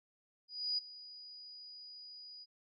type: tone with ADSR envelope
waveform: sine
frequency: 4917 Hz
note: D#8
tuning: 21 cents flat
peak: -31 dBFS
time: 0.48-2.46 s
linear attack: 300 ms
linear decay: 13 ms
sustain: -18 dB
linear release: 35 ms
effects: none